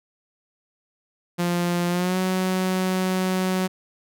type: tone with pitch glide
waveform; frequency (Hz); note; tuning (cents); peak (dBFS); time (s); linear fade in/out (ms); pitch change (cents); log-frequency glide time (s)
sawtooth; 174.61 to 186.06; F3 to F#3; 0 to +10; -17; 1.38-3.68; 20; +110; 1.89-2.18
effects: none